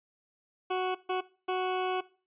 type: tone bursts at uneven times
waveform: 20% pulse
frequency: 370 Hz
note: F#4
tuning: in tune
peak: -23 dBFS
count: 3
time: 0.7-0.95 / 1.09-1.21 / 1.48-2.01 s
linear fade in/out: 10 ms
effects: noise-tail reverb RT60 0.4 s tail -20 dB re dry + resampled to 8000 Hz